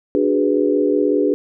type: chord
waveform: sine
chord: G# half-diminished seventh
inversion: second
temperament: equal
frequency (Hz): 293.7 / 370 / 415.3 / 493.9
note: D4 / F#4 / G#4 / B4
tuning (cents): 0 / 0 / 0 / 0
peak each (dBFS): -18 / -21 / -18 / -21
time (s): 0.15-1.34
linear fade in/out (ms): 0
effects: none